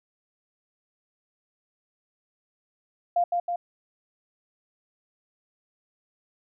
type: tone with echo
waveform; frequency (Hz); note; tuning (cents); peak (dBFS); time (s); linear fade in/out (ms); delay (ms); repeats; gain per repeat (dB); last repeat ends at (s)
sine; 698.5; F5; 0; -19; 3.16-3.24; 5; 160; 2; -3; 3.56
effects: none